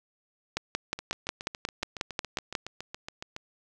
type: two click trains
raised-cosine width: 0.2 ms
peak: -11 / -20 dBFS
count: 12 / 18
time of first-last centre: 0.57-2.552 / 0.99-3.364 s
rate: 5.55 / 7.16 Hz
effects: none